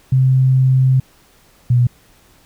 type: tone pair in turn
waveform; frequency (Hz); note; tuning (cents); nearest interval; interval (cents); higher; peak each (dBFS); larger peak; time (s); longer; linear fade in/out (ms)
sine; 130.8 / 122.38; C3 / B2; 0 / -15; minor second; 115; first; -9; neither; 0.12-1 / 1.7-1.87; first; 5
effects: pink hiss -51 dBFS RMS until 2.45 s